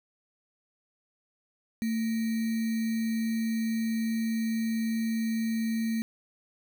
sine tone with sample-and-hold, 224.7 Hz, A3, 37 cents sharp, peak -26 dBFS, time 1.82-6.02 s, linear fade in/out 0 ms, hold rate 2100 Hz, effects none

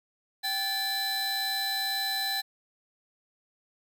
45% pulse tone cluster, 779 / 1740 / 4019 Hz, G5 / A6 / B7, -11 / -20 / +30 cents, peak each -36 / -34 / -29 dBFS, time 0.43-2.42 s, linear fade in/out 20 ms, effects none

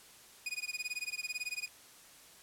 sawtooth tone with tremolo, 2470 Hz, D#7, 13 cents flat, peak -30 dBFS, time 0.46-1.68 s, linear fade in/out 2 ms, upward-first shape sine, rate 18 Hz, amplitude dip 100%, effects white hiss -57 dBFS RMS until 2.42 s + low-pass 12000 Hz 12 dB/octave

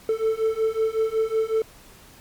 triangle beating tone pair, 440 / 445.4 Hz, A4 / A4, 0 / +21 cents, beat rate 5.4 Hz, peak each -22 / -21 dBFS, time 0.09-1.62 s, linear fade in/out 2 ms, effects pink hiss -49 dBFS RMS until 2.2 s + MP3 96 kbps

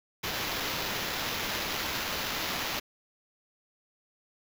white noise with sample-and-hold, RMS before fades -33 dBFS, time 0.23-2.8 s, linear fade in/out 10 ms, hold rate 8820 Hz, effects none

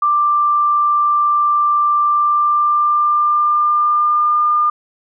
sine tone with pitch glide, 1181 to 1205.8 Hz, D6 to D6, +9 to +45 cents, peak -11 dBFS, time 0.02-4.7 s, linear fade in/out 5 ms, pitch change +36 cents, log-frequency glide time 2.03-4.44 s, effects none

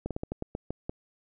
slowing click train, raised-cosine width 2 ms, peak -19 dBFS, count 9, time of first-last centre 0.06-0.895 s, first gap 47 ms, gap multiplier 1.22, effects none

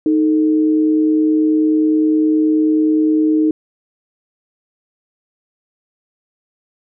sine tone pair together, 310.5 / 440 Hz, D#4 / A4, -3 / 0 cents, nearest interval tritone, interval 603 cents, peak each -11 / -22 dBFS, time 0.06-3.51 s, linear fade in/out 2 ms, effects none

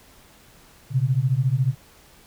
sine beating tone pair, 123.47 / 137.47 Hz, B2 / C#3, 0 / -14 cents, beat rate 14 Hz, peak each -21 dBFS, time 0.9-1.75 s, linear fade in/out 50 ms, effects pink hiss -52 dBFS RMS until 2.26 s

